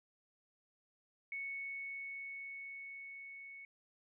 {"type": "tone with level ramp", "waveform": "sine", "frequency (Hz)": 2214, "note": "C#7", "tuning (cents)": -3, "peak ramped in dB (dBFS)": [-39, -49], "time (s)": [1.32, 3.65], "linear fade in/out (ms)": 2, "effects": []}